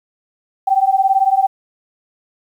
sine beating tone pair, 766 / 784 Hz, G5 / G5, -40 / 0 cents, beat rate 18 Hz, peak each -14 dBFS, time 0.67-1.47 s, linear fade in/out 10 ms, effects 8-bit

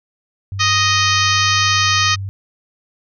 sine tone with vibrato, 97.4 Hz, G2, 11 cents flat, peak -22 dBFS, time 0.52-2.29 s, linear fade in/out 0 ms, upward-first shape sine, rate 1.2 Hz, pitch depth 13 cents each way
harmonic tone, 622.3 Hz, D#5, in tune, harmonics 2 / 3 / 4 / 5 / 6 / 7 / 8 / 9 / 10, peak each -18 / -20 / -21 / -22 / -23 / -23 / -24 / -25 / -25 dBFS, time 0.59-2.16 s, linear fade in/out 20 ms
effects none

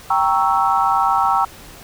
sine chord, G diminished seventh, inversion none, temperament equal, 784 / 932.3 / 1108.7 / 1318.5 Hz, G5 / Bb5 / Db6 / Fb6, 0 / 0 / 0 / 0 cents, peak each -18 / -19 / -21 / -19 dBFS, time 0.1-1.45 s, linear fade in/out 5 ms, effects pink hiss -40 dBFS RMS until 1.83 s

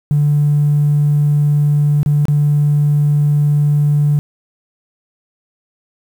triangle tone with dropouts, 146.83 Hz, D3, in tune, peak -6 dBFS, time 0.11-4.19 s, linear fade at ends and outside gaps 0 ms, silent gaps 2.031-2.061 / 2.254-2.283 s, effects tanh soft clip ceiling -7 dBFS + 7-bit

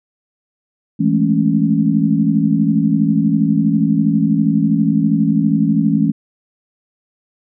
sine chord, A major seventh, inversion second, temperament equal, 164.81 / 207.7 / 220 / 277.2 Hz, E3 / G#3 / A3 / C#4, 0 / 0 / 0 / 0 cents, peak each -17 dBFS, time 0.99-6.12 s, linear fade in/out 20 ms, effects none

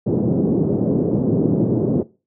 pink band-pass noise, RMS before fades -18 dBFS, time 0.06-2.03 s, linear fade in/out 10 ms, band 130 to 450 Hz, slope 24 dB/octave, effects noise-tail reverb RT60 0.3 s tail -20 dB re dry

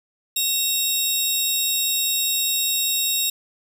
15% pulse tone pair together, 2707 / 3765 Hz, E7 / A#7, +45 / +16 cents, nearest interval tritone, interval 571 cents, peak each -22 / -13 dBFS, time 0.36-3.3 s, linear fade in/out 5 ms, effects none

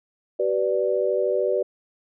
sine chord, G major, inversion none, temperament equal with one note detuned, 382.8 / 493.9 / 587.3 Hz, G4 / B4 / D5, -41 / 0 / 0 cents, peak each -24 dBFS, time 0.39-1.63 s, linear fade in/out 10 ms, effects none

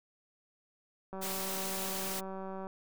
click train, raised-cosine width 1 ms, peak -29 dBFS, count 295, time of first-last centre 1.13-2.669 s, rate 191 Hz
white noise, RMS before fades -38 dBFS, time 1.21-2.21 s, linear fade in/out 20 ms
effects none

